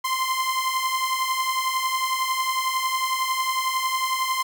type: beating tone pair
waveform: sawtooth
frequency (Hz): 1034 / 1045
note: C6 / C6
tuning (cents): -21 / -2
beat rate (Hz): 11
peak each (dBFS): -24 / -20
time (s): 0.04-4.43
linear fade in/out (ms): 10
effects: 9-bit